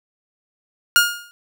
sawtooth tone with exponential decay, 1421 Hz, F6, 30 cents sharp, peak -5 dBFS, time 0.96-1.31 s, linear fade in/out 0 ms, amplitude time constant 76 ms, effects none

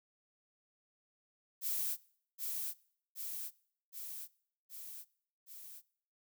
violet noise with echo, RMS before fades -36 dBFS, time 1.61-1.97 s, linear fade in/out 50 ms, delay 770 ms, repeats 5, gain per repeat -3 dB, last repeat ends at 5.82 s, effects noise-tail reverb RT60 0.6 s tail -22 dB re dry

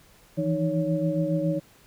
sine tone cluster, 160.9 / 168.1 / 309.9 / 560 Hz, E3 / E3 / D#4 / C#5, -42 / +34 / -7 / +18 cents, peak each -28 dBFS, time 0.37-1.6 s, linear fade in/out 20 ms, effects pink hiss -56 dBFS RMS until 1.86 s

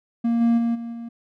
triangle tone with level steps, 233.1 Hz, A#3, in tune, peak -16 / -13 / -17 / -27 / -29 dBFS, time 0.24-1.09 s, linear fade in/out 10 ms, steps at 0.4 / 0.57 / 0.74 / 0.92 s, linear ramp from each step 20 ms, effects none

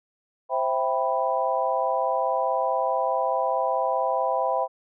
sine chord, C major seventh, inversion none, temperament equal, 523.3 / 659.3 / 784 / 987.8 Hz, C5 / E5 / G5 / B5, 0 / 0 / 0 / 0 cents, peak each -27 dBFS, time 0.49-4.68 s, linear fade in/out 50 ms, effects none

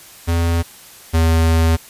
square tone pair in turn, 84.3 / 81.81 Hz, E2 / E2, +39 / -13 cents, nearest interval minor second, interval 52 cents, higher first, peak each -15 / -12 dBFS, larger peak second, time 0.27-0.63 / 1.13-1.77 s, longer second, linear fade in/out 20 ms, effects white hiss -41 dBFS RMS until 1.89 s + resampled to 32000 Hz

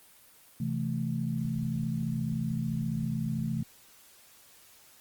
sine chord, A minor, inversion first, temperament equal, 130.81 / 164.81 / 220 Hz, C3 / E3 / A3, 0 / 0 / 0 cents, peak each -33 dBFS, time 0.6-3.63 s, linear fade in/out 5 ms, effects white hiss -57 dBFS RMS until 5 s + Opus 24 kbps

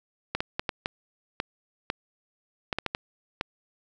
clicks, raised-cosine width 0.3 ms, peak -11 dBFS, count 12, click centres 0.35 / 0.405 / 0.595 / 0.692 / 0.859 / 1.401 / 1.901 / 2.728 / 2.786 / 2.863 / 2.949 / 3.411 s, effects none

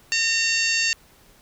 harmonic tone, 912 Hz, A#5, 38 cents flat, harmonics 2 / 3 / 4 / 5 / 6 / 7 / 8, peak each -26 / -23 / -35 / -25 / -32 / -30 / -30 dBFS, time 0.12-0.93 s, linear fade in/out 0 ms, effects pink hiss -54 dBFS RMS until 1.41 s

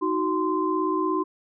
sine tone cluster, 314.4 / 371.3 / 1038 Hz, D#4 / F#4 / C6, +18 / +6 / -14 cents, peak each -26 dBFS, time 0.01-1.24 s, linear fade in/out 20 ms, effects none

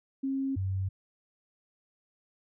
sine tone pair in turn, 270 / 95.46 Hz, C#4 / G2, -45 / -45 cents, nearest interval octave + tritone, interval 1800 cents, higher first, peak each -28 dBFS, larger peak neither, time 0.23-0.56 / 0.56-0.89 s, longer neither, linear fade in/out 10 ms, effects none

